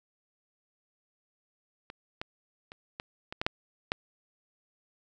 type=clicks; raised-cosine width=0.3 ms; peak=-26 / -19 / -28 / -20 / -22 / -15 / -9 / -11 dBFS; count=8; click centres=1.901 / 2.215 / 2.719 / 2.999 / 3.325 / 3.415 / 3.465 / 3.919 s; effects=none